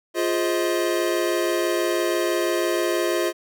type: chord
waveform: square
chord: F minor seventh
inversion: none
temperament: equal with one note detuned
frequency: 349.2 / 415.3 / 523.3 / 632.4 Hz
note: F4 / Ab4 / C5 / Eb5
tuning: 0 / 0 / 0 / +28 cents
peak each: -24 / -29 / -30 / -27 dBFS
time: 0.14-3.33 s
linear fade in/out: 50 ms
effects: none